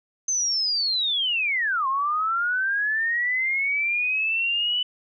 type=linear two-way sweep; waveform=sine; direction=down then up; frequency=6270 to 1046 to 2991 Hz; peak=-21 dBFS; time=0.28-4.83 s; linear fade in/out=5 ms; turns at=1.87 s; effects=none